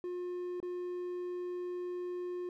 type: tone with dropouts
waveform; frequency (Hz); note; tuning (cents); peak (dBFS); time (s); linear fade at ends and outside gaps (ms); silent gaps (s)
triangle; 357.1; F4; +39; -34; 0.04-2.49; 1; 0.602-0.628
effects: none